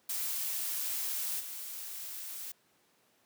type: noise with level steps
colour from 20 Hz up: blue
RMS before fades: -35 / -42 dBFS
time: 0.09-2.52 s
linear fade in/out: 5 ms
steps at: 1.39 s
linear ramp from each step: 20 ms
effects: pink hiss -69 dBFS RMS until 3.25 s + high-pass 200 Hz 12 dB/octave